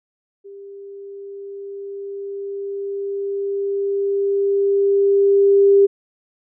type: tone with level ramp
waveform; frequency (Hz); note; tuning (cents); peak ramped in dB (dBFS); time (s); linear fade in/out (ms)
sine; 397.8; G4; +25; -35 to -8; 0.44-5.87; 20
effects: none